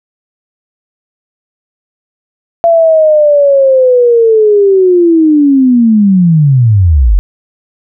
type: linear sweep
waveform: sine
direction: down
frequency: 680 to 41.93 Hz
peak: -3 dBFS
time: 2.64-7.19 s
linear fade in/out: 0 ms
effects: none